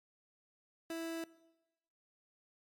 30% pulse tone, 329.2 Hz, E4, 2 cents flat, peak -36 dBFS, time 0.9-1.24 s, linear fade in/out 2 ms, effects noise-tail reverb RT60 1.0 s tail -20 dB re dry + MP3 96 kbps

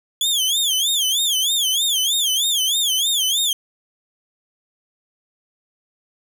sawtooth tone with vibrato, 3338 Hz, G#7, 8 cents sharp, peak -14 dBFS, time 0.21-3.53 s, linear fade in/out 2 ms, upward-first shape sine, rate 3.2 Hz, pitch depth 180 cents each way, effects none

